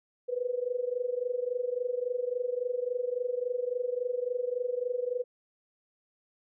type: tone with amplitude modulation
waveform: sine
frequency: 493.9 Hz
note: B4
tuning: in tune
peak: -25 dBFS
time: 0.28-5.24 s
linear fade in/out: 20 ms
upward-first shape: sine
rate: 23.6 Hz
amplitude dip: 85%
effects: none